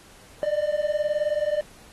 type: beating tone pair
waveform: triangle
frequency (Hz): 590 / 609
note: D5 / D#5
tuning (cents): +8 / -37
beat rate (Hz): 19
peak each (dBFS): -23 / -23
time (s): 0.43-1.61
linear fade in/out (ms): 0
effects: pink hiss -51 dBFS RMS until 1.92 s + AAC 32 kbps